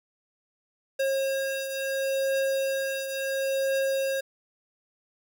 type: beating tone pair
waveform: square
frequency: 540 / 540.72 Hz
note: C#5 / C#5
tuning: -45 / -43 cents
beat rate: 0.72 Hz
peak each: -27 / -34 dBFS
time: 0.99-4.21 s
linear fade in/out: 10 ms
effects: none